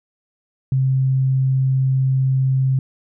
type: tone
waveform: sine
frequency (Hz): 132.3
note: C3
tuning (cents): +20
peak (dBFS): -14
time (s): 0.72-2.79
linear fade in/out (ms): 2
effects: none